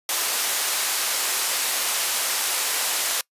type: band-pass noise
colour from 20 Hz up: white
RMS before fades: -24 dBFS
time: 0.09-3.21 s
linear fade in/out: 2 ms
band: 520 to 13000 Hz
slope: 12 dB/octave
effects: noise-tail reverb RT60 0.1 s tail -24 dB re dry + resampled to 32000 Hz